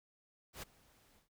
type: noise with ADSR envelope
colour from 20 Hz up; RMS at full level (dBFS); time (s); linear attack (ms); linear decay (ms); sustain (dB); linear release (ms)
pink; -44; 0.53-1.29; 95; 14; -24; 130
effects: none